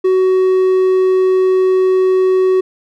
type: tone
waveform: triangle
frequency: 374 Hz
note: F#4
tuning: 19 cents sharp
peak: -7 dBFS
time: 0.04-2.61 s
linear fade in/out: 10 ms
effects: none